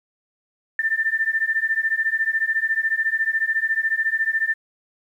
sine beating tone pair, 1780 / 1794 Hz, A6 / A6, +20 / +33 cents, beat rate 14 Hz, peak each -22 / -22 dBFS, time 0.79-4.54 s, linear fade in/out 2 ms, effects 9-bit

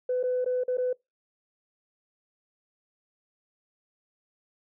sine tone with dropouts, 502 Hz, B4, 28 cents sharp, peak -23 dBFS, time 0.09-0.93 s, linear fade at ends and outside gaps 5 ms, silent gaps 0.23-0.236 / 0.446-0.46 / 0.637-0.68 / 0.772-0.781 s, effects noise-tail reverb RT60 0.2 s tail -25 dB re dry + tanh soft clip ceiling -20 dBFS

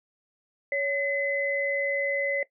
sine tone pair together, 560 / 2030 Hz, C#5 / B6, +18 / +47 cents, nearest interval octave + minor seventh, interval 2229 cents, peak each -27 dBFS, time 0.72-2.43 s, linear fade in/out 2 ms, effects noise-tail reverb RT60 0.1 s tail -17 dB re dry

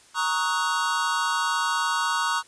square chord, D# minor seventh, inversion second, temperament equal with one note detuned, 932.3 / 1108.7 / 1262.6 / 1480 Hz, A#5 / C#6 / D#6 / F#6, 0 / 0 / +25 / 0 cents, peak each -29 dBFS, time 0.14-2.43 s, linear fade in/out 50 ms, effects white hiss -54 dBFS RMS until 2.47 s + resampled to 22050 Hz

